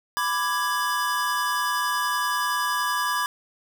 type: chord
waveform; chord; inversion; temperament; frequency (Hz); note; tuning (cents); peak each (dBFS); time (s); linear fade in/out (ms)
square; G# diminished; first; equal with one note detuned; 994.6 / 1174.7 / 1661.2; B5 / D6 / G#6; +12 / 0 / 0; -28; 0.17-3.26; 0
effects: none